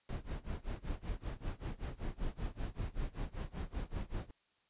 brown noise with tremolo, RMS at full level -37 dBFS, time 0.09-4.31 s, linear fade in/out 2 ms, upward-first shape sine, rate 5.2 Hz, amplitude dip 95%, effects white hiss -75 dBFS RMS until 4.69 s + resampled to 8000 Hz

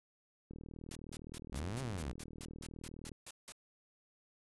click train, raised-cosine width 3 ms, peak -36 dBFS, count 104, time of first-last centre 0.51-3.118 s, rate 39.5 Hz
white noise bursts, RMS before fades -48 dBFS, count 13, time 0.91-3.522 s, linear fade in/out 2 ms, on 44 ms, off 170 ms
sawtooth exponential two-way sweep, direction up then down, 58.27 to 138.59 to 58.27 Hz, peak -35 dBFS, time 1.52-2.13 s, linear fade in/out 20 ms, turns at 1.81 s
effects resampled to 24000 Hz

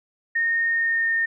sine tone with pitch glide, 1842 to 1827.2 Hz, A#6 to A#6, -21 to -35 cents, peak -19 dBFS, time 0.35-1.26 s, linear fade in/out 10 ms, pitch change -14 cents, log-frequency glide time 0.69-1.1 s, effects none

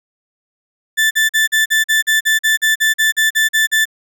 35% pulse tone bursts, 1760 Hz, A6, in tune, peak -9 dBFS, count 16, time 0.97-3.855 s, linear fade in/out 20 ms, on 140 ms, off 43 ms, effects none

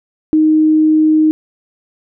sine tone, 311.1 Hz, D#4, in tune, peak -7 dBFS, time 0.33-1.31 s, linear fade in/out 0 ms, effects none

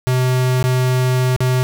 square tone with dropouts, 127.6 Hz, C3, 43 cents flat, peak -14 dBFS, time 0.07-1.63 s, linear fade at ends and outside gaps 0 ms, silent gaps 0.627-0.64 / 1.363-1.405 s, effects none

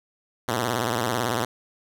5% pulse tone with vibrato, 117.5 Hz, A#2, 14 cents sharp, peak -12 dBFS, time 0.48-1.45 s, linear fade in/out 5 ms, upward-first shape square, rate 18 Hz, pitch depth 120 cents each way, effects none

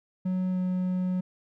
triangle tone with pitch glide, 184.6 to 183.22 Hz, F#3 to F#3, -4 to -17 cents, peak -23 dBFS, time 0.25-1.21 s, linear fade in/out 10 ms, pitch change -13 cents, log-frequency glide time 0.51-0.58 s, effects none

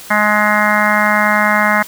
harmonic tone, 210.3 Hz, G#3, 22 cents sharp, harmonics 1 / 3 / 4 / 5 / 6 / 7 / 8 / 9 / 10, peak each -19 / -19 / -19 / -19 / -19 / -19 / -19 / -19 / -19 dBFS, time 0.1-1.83 s, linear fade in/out 10 ms, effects white hiss -34 dBFS RMS until 1.87 s

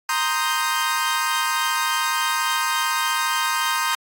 sawtooth chord, C minor seventh, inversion third, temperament equal, 932.3 / 1046.5 / 1244.5 / 1568 Hz, Bb5 / C6 / Eb6 / G6, 0 / 0 / 0 / 0 cents, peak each -22 dBFS, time 0.09-3.95 s, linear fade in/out 2 ms, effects AAC 64 kbps

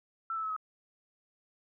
sine tone with pitch steps, 1334 / 1313.4 / 1293 / 1273 Hz, E6 / E6 / E6 / D#6, +20 / -7 / -34 / +39 cents, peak -32 dBFS, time 0.3-0.564 s, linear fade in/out 2 ms, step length 66 ms, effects none

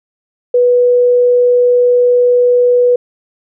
sine tone, 490.6 Hz, B4, 12 cents flat, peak -6 dBFS, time 0.54-2.96 s, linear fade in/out 5 ms, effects none

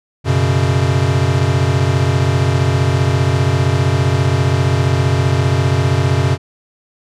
square chord, F# suspended fourth, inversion none, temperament equal with one note detuned, 92.82 / 123.47 / 138.59 Hz, F#2 / B2 / C#3, +6 / 0 / 0 cents, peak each -17 dBFS, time 0.24-6.38 s, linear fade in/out 50 ms, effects low-pass 7000 Hz 12 dB/octave

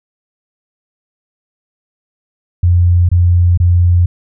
sine tone bursts, 87.9 Hz, F2, 12 cents sharp, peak -6 dBFS, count 3, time 2.63-4.06 s, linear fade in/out 5 ms, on 460 ms, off 25 ms, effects none

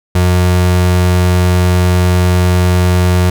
35% pulse tone, 90 Hz, F#2, 47 cents flat, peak -6 dBFS, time 0.15-3.3 s, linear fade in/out 5 ms, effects none

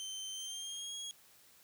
25% pulse tone with pitch glide, 3100 to 3303 Hz, G7 to G#7, -20 to -10 cents, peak -37 dBFS, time 0-1.11 s, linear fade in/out 0 ms, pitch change +110 cents, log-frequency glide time 0.32-0.96 s, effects white hiss -63 dBFS RMS until 1.63 s + high-pass 60 Hz 12 dB/octave

